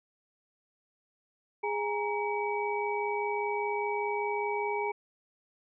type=tone cluster; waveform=sine; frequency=414.2 / 829 / 934 / 2279 Hz; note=G#4 / G#5 / A#5 / C#7; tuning=-5 / -3 / +3 / +47 cents; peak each=-32 / -36 / -34 / -37 dBFS; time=1.63-4.92 s; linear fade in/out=10 ms; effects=none